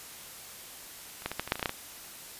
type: clicks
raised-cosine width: 0.3 ms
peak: -28 / -14 / -18 / -13 / -21 / -8 / -20 / -19 / -12 / -11 / -16 dBFS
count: 11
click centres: 1.221 / 1.26 / 1.316 / 1.396 / 1.476 / 1.521 / 1.556 / 1.595 / 1.628 / 1.658 / 1.694 s
effects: white hiss -46 dBFS RMS until 2.39 s + resampled to 32000 Hz